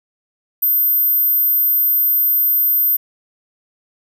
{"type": "tone", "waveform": "sine", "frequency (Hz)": 13630, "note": "G#9", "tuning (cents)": 44, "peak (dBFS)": -12, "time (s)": [0.62, 2.97], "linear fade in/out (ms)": 10, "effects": []}